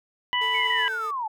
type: harmonic tone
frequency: 987.8 Hz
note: B5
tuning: in tune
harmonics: 1 / 2 / 3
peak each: -26 / -26 / -26 dBFS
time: 0.33-0.88 s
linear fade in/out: 0 ms
type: tone with tremolo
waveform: 30% pulse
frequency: 443.1 Hz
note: A4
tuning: 12 cents sharp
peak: -33 dBFS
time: 0.41-1.11 s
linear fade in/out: 5 ms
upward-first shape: triangle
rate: 8.2 Hz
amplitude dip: 40%
type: linear sweep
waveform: sine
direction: down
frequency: 2256 to 832 Hz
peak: -26 dBFS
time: 0.54-1.28 s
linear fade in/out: 10 ms
effects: none